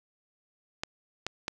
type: clicks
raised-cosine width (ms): 0.2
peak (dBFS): -14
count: 3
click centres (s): 0.835 / 1.266 / 1.481
effects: none